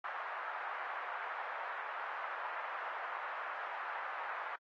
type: band-pass noise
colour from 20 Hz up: white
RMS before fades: -42 dBFS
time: 0.04-4.56 s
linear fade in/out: 5 ms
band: 710 to 1600 Hz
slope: 24 dB/octave
effects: AAC 32 kbps